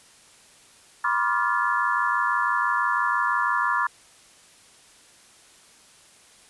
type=tone cluster; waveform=sine; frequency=977 / 1063 / 1175 / 1395 / 1726 Hz; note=B5 / C6 / D6 / F6 / A6; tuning=-19 / +27 / +1 / -2 / -34 cents; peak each=-27 dBFS; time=1.04-3.87 s; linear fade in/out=5 ms; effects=white hiss -53 dBFS RMS until 6.49 s + resampled to 24000 Hz